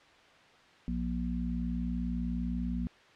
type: harmonic tone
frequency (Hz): 59.9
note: A#1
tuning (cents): +48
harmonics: 1 / 3 / 4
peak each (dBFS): -35 / -35 / -35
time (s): 0.88-2.87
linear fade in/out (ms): 0
effects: white hiss -58 dBFS RMS until 3.15 s + low-pass 3000 Hz 12 dB/octave